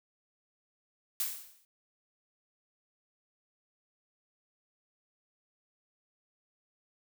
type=noise with exponential decay; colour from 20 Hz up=blue; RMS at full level=-30 dBFS; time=1.2-1.65 s; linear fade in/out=1 ms; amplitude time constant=97 ms; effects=none